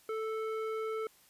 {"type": "tone with low-pass filter", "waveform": "square", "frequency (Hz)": 440, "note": "A4", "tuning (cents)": 0, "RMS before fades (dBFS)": -36, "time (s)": [0.09, 1.07], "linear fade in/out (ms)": 2, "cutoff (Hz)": 1700, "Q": 1.3, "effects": ["white hiss -63 dBFS RMS until 1.29 s", "resampled to 32000 Hz"]}